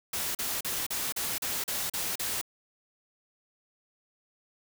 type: noise bursts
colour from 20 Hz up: white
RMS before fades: -32 dBFS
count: 9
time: 0.13-2.414 s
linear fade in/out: 5 ms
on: 220 ms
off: 38 ms
effects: none